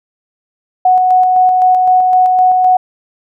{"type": "tone with tremolo", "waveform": "sine", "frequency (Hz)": 738, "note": "F#5", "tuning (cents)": -5, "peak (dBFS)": -5, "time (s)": [0.85, 2.77], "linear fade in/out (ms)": 5, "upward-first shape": "square", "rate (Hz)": 3.9, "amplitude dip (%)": 25, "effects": []}